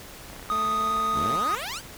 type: click train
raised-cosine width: 0.5 ms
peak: -27 dBFS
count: 25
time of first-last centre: 0.3-1.064 s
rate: 31.4 Hz
type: tone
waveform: triangle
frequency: 1244.5 Hz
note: D#6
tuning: in tune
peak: -21 dBFS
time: 0.5-1.55 s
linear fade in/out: 0 ms
type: tone with pitch glide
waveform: 15% pulse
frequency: 220 to 222.6 Hz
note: A3 to A3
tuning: 0 to +20 cents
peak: -28 dBFS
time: 0.51-1.37 s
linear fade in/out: 10 ms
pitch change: +20 cents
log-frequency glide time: 0.62-1.05 s
type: exponential sweep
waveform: 10% pulse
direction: up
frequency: 49.31 to 1735 Hz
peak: -23 dBFS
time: 1.12-1.82 s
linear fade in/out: 50 ms
effects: pink hiss -43 dBFS RMS until 1.97 s